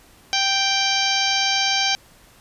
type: harmonic tone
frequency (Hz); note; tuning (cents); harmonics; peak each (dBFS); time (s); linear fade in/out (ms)
784; G5; 0; 1 / 2 / 3 / 4 / 5 / 6 / 7 / 8; -25 / -28 / -25 / -24 / -27 / -26 / -27 / -29; 0.33-1.95; 0
effects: pink hiss -51 dBFS RMS until 2.4 s + resampled to 32000 Hz